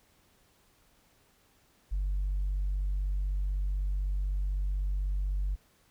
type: tone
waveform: sine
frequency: 48 Hz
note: G1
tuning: 36 cents flat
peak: -26 dBFS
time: 1.91-5.56 s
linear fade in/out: 20 ms
effects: tanh soft clip ceiling -25 dBFS + pink hiss -66 dBFS RMS until 5.9 s